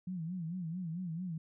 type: tone with vibrato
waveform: sine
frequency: 172.5 Hz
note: F3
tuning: 21 cents flat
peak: -36 dBFS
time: 0.07-1.38 s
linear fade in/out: 5 ms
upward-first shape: sine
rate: 4.5 Hz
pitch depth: 140 cents each way
effects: none